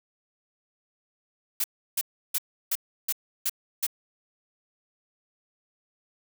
blue noise bursts, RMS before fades -26 dBFS, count 7, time 1.6-3.867 s, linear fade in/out 5 ms, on 41 ms, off 330 ms, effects none

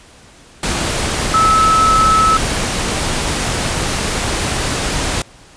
sine tone in noise, 1300 Hz, E6, 24 cents flat, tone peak -9 dBFS, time 1.34-2.37 s, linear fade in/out 2 ms, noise pink, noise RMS -18 dBFS, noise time 0.63-5.22 s, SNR +6 dB, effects pink hiss -43 dBFS RMS until 5.56 s + resampled to 22050 Hz

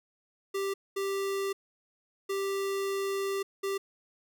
square tone bursts at uneven times, 392.6 Hz, G4, 3 cents sharp, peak -30 dBFS, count 4, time 0.54-0.74 / 0.96-1.53 / 2.29-3.43 / 3.63-3.78 s, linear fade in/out 10 ms, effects none

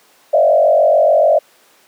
sine tone with frequency modulation, 620 Hz, D#5, 6 cents flat, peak -7 dBFS, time 0.33-1.39 s, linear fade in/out 10 ms, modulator 47 Hz, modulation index 1.4, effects pink hiss -50 dBFS RMS until 1.87 s + high-pass 400 Hz 12 dB/octave

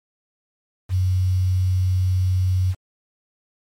sine tone with quantisation, 92.5 Hz, F#2, in tune, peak -16 dBFS, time 0.89-2.75 s, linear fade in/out 50 ms, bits 7, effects MP3 64 kbps

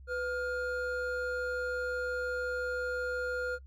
triangle tone pair together, 499.5 / 1412.8 Hz, B4 / F6, +20 / +20 cents, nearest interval octave + tritone, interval 1800 cents, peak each -32 / -33 dBFS, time 0.07-3.59 s, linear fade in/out 50 ms, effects noise-tail reverb RT60 0.1 s tail -25 dB re dry + added 66 Hz sine -48 dBFS peak until 3.66 s

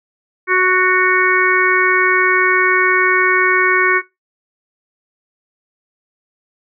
harmonic tone with a mistuned harmonic, 370 Hz, F#4, in tune, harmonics 1 / 3 / 4 / 5 / 6, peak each -17 / -17 / -17 / -17 / -17 dBFS, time 0.47-4.02 s, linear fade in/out 50 ms, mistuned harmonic 5, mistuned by -16 cents, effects noise-tail reverb RT60 0.2 s tail -19 dB re dry

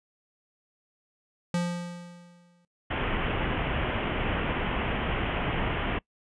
square tone with exponential decay, 174.61 Hz, F3, in tune, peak -24 dBFS, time 1.54-2.65 s, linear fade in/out 2 ms, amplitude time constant 240 ms
pink low-pass noise, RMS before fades -29 dBFS, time 2.9-5.99 s, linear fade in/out 10 ms, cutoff 3200 Hz, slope 96 dB/octave
effects noise-tail reverb RT60 0.1 s tail -23 dB re dry + resampled to 22050 Hz

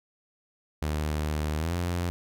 sawtooth tone with pitch glide, 76.1 to 87.42 Hz, D#2 to F2, -38 to +2 cents, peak -23 dBFS, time 0.82-2.1 s, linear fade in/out 0 ms, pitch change +240 cents, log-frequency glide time 1.56-1.74 s, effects none

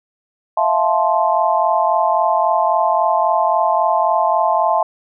sine chord, F major seventh, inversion third, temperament just, 654.8 / 698.5 / 873.1 / 1047.7 Hz, E5 / F5 / A5 / C6, -12 / 0 / -14 / +2 cents, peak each -18 / -19 / -17 / -19 dBFS, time 0.57-4.83 s, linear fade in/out 5 ms, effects none

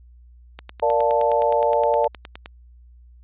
click train, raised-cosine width 0.2 ms, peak -17 dBFS, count 19, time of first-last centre 0.59-2.459 s, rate 9.63 Hz
sine chord, Bb major seventh, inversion none, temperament equal, 466.2 / 587.3 / 698.5 / 880 Hz, Bb4 / D5 / F5 / A5, 0 / 0 / 0 / 0 cents, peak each -22 / -20 / -25 / -21 dBFS, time 0.82-2.08 s, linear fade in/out 10 ms
effects added 60 Hz sine -45 dBFS peak until 3.23 s + resampled to 8000 Hz

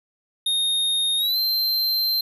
square tone with pitch glide, 3700 to 4129 Hz, A#7 to C8, -14 to -24 cents, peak -20 dBFS, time 0.46-2.21 s, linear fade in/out 5 ms, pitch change +190 cents, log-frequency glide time 1.17-1.38 s, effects none

